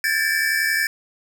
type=tone cluster; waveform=square; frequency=1605 / 1705 / 1776 / 2299 Hz; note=G6 / G#6 / A6 / D7; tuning=+40 / +45 / +16 / -37 cents; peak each=-27 / -26 / -22 / -27 dBFS; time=0.04-0.87 s; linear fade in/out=2 ms; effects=none